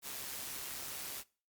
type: noise with amplitude modulation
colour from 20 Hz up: white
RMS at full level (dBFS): -41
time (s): 0.02-1.24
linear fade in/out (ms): 50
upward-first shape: sine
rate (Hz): 137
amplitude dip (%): 40
effects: noise-tail reverb RT60 0.4 s tail -23 dB re dry + MP3 96 kbps